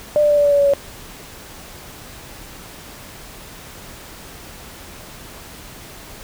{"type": "tone with pitch steps", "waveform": "sine", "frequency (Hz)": [596, 590.9, 585.8, 580.7, 575.7, 570.7, 565.8, 560.9], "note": ["D5", "D5", "D5", "D5", "D5", "D5", "C#5", "C#5"], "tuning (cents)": [25, 10, -5, -20, -35, -50, 35, 20], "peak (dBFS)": -11, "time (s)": [0.16, 0.736], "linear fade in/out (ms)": 0, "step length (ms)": 72, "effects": ["pink hiss -38 dBFS RMS until 6.23 s"]}